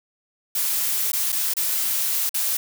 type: noise with dropouts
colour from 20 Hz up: blue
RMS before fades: -23 dBFS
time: 0.55-2.57 s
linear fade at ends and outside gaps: 5 ms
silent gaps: 1.119-1.131 / 1.321-1.325 / 1.538-1.567 / 2.294-2.343 s
effects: none